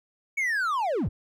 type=linear sweep; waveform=triangle; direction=down; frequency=2261 to 49 Hz; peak=-22 dBFS; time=0.37-1.09 s; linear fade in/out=10 ms; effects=none